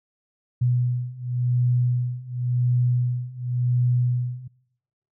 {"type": "beating tone pair", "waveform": "sine", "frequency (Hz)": [122.8, 123.72], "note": ["B2", "B2"], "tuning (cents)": [-9, 3], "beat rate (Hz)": 0.92, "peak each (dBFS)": [-24, -22], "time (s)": [0.61, 4.48], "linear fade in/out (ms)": 10, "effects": ["noise-tail reverb RT60 0.9 s tail -25 dB re dry"]}